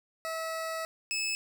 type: tone pair in turn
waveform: 20% pulse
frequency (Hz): 648 / 2602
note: E5 / E7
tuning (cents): -30 / -23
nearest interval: 2 octaves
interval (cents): 2407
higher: second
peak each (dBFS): -28 / -25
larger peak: second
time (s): 0.25-0.85 / 1.11-1.35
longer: first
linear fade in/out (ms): 0
effects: none